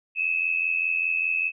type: tone pair together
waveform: sine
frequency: 2543 / 2628 Hz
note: D#7 / E7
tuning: +37 / -6 cents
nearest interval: minor second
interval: 57 cents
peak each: -25 dBFS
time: 0.15-1.52 s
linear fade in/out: 50 ms
effects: none